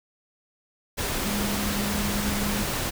sine tone in noise, 204.1 Hz, G#3, 30 cents flat, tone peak -28 dBFS, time 1.24-2.64 s, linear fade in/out 20 ms, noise pink, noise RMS -28 dBFS, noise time 0.97-2.91 s, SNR -3 dB, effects none

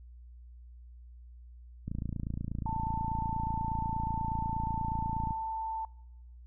click train, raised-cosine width 5 ms, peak -23 dBFS, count 98, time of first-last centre 1.88-5.308 s, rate 28.3 Hz
sine tone, 889 Hz, A5, 18 cents sharp, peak -33 dBFS, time 2.66-5.85 s, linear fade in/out 2 ms
effects noise-tail reverb RT60 1.0 s tail -23 dB re dry + added 60 Hz sine -48 dBFS peak until 6.46 s

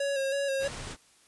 square tone with vibrato, 550 Hz, C#5, 14 cents flat, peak -28 dBFS, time 0-0.68 s, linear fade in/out 5 ms, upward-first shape square, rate 3.1 Hz, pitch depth 30 cents each way
pink low-pass noise, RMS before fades -40 dBFS, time 0.59-0.97 s, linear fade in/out 50 ms, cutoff 10000 Hz, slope 96 dB/octave
effects white hiss -61 dBFS RMS until 1.27 s + resampled to 24000 Hz

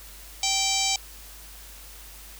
harmonic tone, 780 Hz, G5, 9 cents flat, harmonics 1 / 3 / 4 / 5 / 6 / 7 / 8 / 9 / 10, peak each -31 / -31 / -31 / -31 / -31 / -31 / -31 / -31 / -31 dBFS, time 0.43-0.96 s, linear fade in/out 2 ms, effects added 50 Hz sine -46 dBFS peak until 2.39 s + white hiss -46 dBFS RMS until 2.39 s

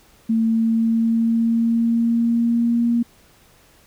sine tone with pitch glide, 225.2 to 235.6 Hz, A3 to A#3, +40 to +19 cents, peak -15 dBFS, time 0.29-3.03 s, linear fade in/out 10 ms, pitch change +79 cents, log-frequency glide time 0.45-2.89 s, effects pink hiss -53 dBFS RMS until 3.86 s

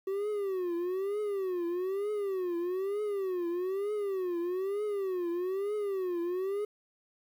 triangle tone with vibrato, 379.8 Hz, F#4, 45 cents sharp, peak -28 dBFS, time 0.07-6.65 s, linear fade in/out 5 ms, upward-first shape triangle, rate 1.1 Hz, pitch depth 200 cents each way, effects 10-bit

